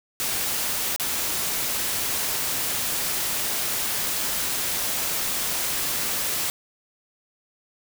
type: noise with dropouts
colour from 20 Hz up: white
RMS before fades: -26 dBFS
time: 0.2-6.5 s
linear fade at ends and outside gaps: 0 ms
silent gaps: 0.962-0.998 s
effects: none